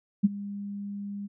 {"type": "tone with ADSR envelope", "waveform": "sine", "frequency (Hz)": 201.8, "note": "G#3", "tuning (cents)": -49, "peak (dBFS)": -14, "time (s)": [0.23, 1.28], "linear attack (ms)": 19, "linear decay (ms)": 26, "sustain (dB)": -19, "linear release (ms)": 26, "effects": []}